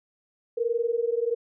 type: tone pair together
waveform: sine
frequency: 457.7 / 478.8 Hz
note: A#4 / A#4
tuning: -32 / +46 cents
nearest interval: minor second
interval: 78 cents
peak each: -26 dBFS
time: 0.57-1.35 s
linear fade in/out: 10 ms
effects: none